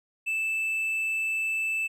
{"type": "tone", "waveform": "triangle", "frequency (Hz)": 2637, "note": "E7", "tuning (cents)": 0, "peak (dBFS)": -24, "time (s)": [0.26, 1.88], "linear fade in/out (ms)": 20, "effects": []}